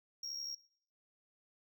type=tone with amplitude modulation; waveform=triangle; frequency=5588 Hz; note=F8; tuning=in tune; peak=-36 dBFS; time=0.23-0.55 s; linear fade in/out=5 ms; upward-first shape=sine; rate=71.3 Hz; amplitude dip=60%; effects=noise-tail reverb RT60 0.6 s tail -21 dB re dry